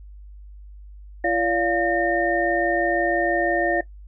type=tone cluster; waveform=sine; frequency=340.8 / 576 / 702 / 1823 Hz; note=F4 / D5 / F5 / A#6; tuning=-42 / -34 / +9 / -39 cents; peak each=-24 dBFS; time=1.24-3.81 s; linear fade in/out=5 ms; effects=noise-tail reverb RT60 0.1 s tail -17 dB re dry + added 50 Hz sine -39 dBFS peak until 4.07 s